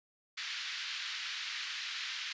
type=band-pass noise; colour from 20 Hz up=white; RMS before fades=-40 dBFS; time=0.37-2.33 s; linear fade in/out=10 ms; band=1500 to 4500 Hz; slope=24 dB/octave; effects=resampled to 16000 Hz